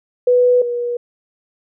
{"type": "tone pair in turn", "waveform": "sine", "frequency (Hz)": [493.9, 481.5], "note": ["B4", "B4"], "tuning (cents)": [0, -44], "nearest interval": "unison", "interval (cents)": 44, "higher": "first", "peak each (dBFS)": [-9, -18], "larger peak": "first", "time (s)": [[0.27, 0.62], [0.62, 0.97]], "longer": "neither", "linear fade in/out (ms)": 5, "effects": []}